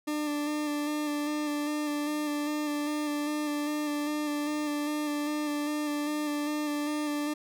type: tone with vibrato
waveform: 40% pulse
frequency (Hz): 296.9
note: D4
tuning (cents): +19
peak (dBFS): -28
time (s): 0.07-7.34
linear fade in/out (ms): 10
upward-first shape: square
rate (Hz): 2.5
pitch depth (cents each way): 18
effects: none